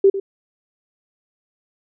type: tone with echo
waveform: sine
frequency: 391.8 Hz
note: G4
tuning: 1 cent flat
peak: -8 dBFS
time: 0.04-0.1 s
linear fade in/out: 5 ms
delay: 100 ms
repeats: 1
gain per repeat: -13 dB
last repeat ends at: 0.2 s
effects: none